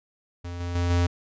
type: tone with level steps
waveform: square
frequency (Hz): 87.31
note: F2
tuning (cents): 0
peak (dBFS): -33 / -29 / -23 / -20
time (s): 0.44-1.07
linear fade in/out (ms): 10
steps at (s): 0.6 / 0.75 / 0.9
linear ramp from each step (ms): 5
effects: resampled to 16000 Hz